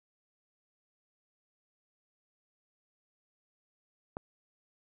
click, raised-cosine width 1 ms, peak -23 dBFS, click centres 4.169 s, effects none

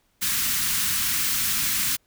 white band-stop noise, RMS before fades -24 dBFS, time 0.21-1.97 s, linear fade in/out 20 ms, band 270 to 1200 Hz, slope 24 dB/octave, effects pink hiss -67 dBFS RMS until 2.06 s

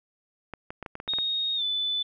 clicks, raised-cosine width 0.5 ms, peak -21 dBFS, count 9, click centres 0.537 / 0.705 / 0.827 / 0.862 / 0.954 / 1.001 / 1.078 / 1.136 / 1.186 s
sine tone with pitch glide, 3729 to 3499 Hz, A#7 to A7, 0 to -10 cents, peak -25 dBFS, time 1.08-2.03 s, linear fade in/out 10 ms, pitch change -110 cents, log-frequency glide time 1.56-1.63 s
effects none

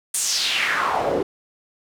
pink noise with band-pass filter sweep, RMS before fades -22 dBFS, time 0.14-1.23 s, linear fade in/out 5 ms, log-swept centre 9400 to 380 Hz, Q 3.1, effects none

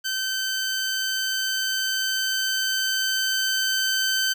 15% pulse tone with level ramp, 1541 Hz, G6, 30 cents flat, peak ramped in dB -18 to -14 dBFS, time 0.04-4.34 s, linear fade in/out 20 ms, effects none

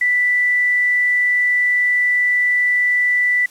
sine tone, 1975.5 Hz, B6, in tune, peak -13 dBFS, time 0.01-3.46 s, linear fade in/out 5 ms, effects white hiss -46 dBFS RMS until 3.5 s + low-pass 12000 Hz 12 dB/octave

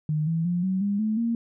sine tone with pitch steps, 153 / 163.98 / 175.75 / 188.37 / 201.9 / 216.4 / 231.9 Hz, D#3 / E3 / F3 / F#3 / G#3 / A3 / A#3, -29 / -9 / +11 / +31 / -49 / -29 / -9 cents, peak -22 dBFS, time 0.09-1.35 s, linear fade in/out 2 ms, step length 180 ms, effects none

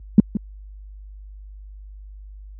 sine tone with echo, 207.7 Hz, G#3, in tune, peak -4 dBFS, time 0.18-0.2 s, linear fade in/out 2 ms, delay 170 ms, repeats 1, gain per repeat -13 dB, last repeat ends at 0.37 s, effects added 50 Hz sine -32 dBFS peak until 2.59 s + high-pass 60 Hz 12 dB/octave

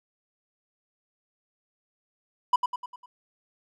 triangle tone with echo, 988 Hz, B5, in tune, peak -14 dBFS, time 2.53-2.56 s, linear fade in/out 5 ms, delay 100 ms, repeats 5, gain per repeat -6 dB, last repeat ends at 3.06 s, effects none

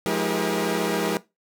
sawtooth tone cluster, 177 / 211.5 / 321.5 / 400.9 / 477.5 Hz, F3 / G#3 / E4 / G4 / A#4, +23 / +32 / -43 / +39 / +42 cents, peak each -25 dBFS, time 0.06-1.17 s, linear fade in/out 0 ms, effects noise-tail reverb RT60 0.2 s tail -17 dB re dry

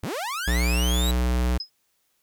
sawtooth linear sweep, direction up, 63 to 3951 Hz, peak -24 dBFS, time 0.03-1.11 s, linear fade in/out 0 ms
square tone with pitch glide, 60.3 to 61.46 Hz, B1 to B1, -41 to -8 cents, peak -21 dBFS, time 0.47-1.58 s, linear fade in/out 10 ms, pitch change +33 cents, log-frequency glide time 0.64-0.89 s
sine tone with exponential decay, 5090 Hz, D#8, 39 cents sharp, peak -25 dBFS, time 1.6-1.7 s, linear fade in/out 5 ms, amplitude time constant 20 ms
effects white hiss -70 dBFS RMS until 2.22 s

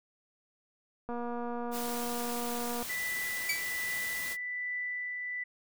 click train, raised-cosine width 1 ms, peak -25 dBFS, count 416, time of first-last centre 1.09-2.826 s, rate 239 Hz
white noise, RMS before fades -40 dBFS, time 1.71-4.37 s, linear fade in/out 50 ms
sine tone with tremolo, 1982 Hz, B6, 6 cents sharp, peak -32 dBFS, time 2.89-5.44 s, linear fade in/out 10 ms, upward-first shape triangle, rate 1.2 Hz, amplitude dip 30%
sawtooth tone with exponential decay, 2300 Hz, D7, 37 cents flat, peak -23 dBFS, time 3.49-3.71 s, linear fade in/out 5 ms, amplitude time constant 47 ms
effects none

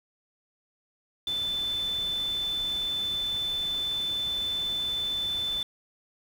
sine tone in noise, 3520 Hz, A7, in tune, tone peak -27 dBFS, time 1.27-5.63 s, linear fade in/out 2 ms, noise pink, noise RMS -44 dBFS, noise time 1.27-5.63 s, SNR +14 dB, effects none

